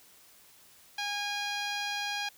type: tone with low-pass filter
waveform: 10% pulse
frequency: 818 Hz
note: G#5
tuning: 26 cents flat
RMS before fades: -34 dBFS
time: 0.98-2.29 s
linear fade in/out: 5 ms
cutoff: 6700 Hz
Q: 0.78
effects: white hiss -58 dBFS RMS until 2.37 s